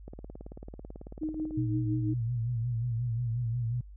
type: click train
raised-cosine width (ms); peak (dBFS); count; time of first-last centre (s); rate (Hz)
2; -30; 27; 0.08-1.509; 18.2
type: tone with tremolo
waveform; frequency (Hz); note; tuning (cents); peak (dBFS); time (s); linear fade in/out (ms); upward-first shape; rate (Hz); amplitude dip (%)
sine; 311.1; D#4; 0; -28; 1.21-2.14; 10; triangle; 5.9; 70
type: tone with vibrato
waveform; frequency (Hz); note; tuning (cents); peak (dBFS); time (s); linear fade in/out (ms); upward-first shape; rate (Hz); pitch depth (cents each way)
sine; 118.2; A#2; +24; -28; 1.57-3.81; 5; sine; 5.6; 81
effects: added 50 Hz sine -45 dBFS peak until 3.96 s